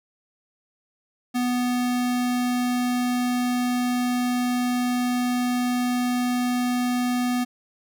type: tone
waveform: square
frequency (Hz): 246.9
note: B3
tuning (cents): 0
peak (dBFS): -22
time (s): 1.34-7.45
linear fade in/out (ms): 20
effects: none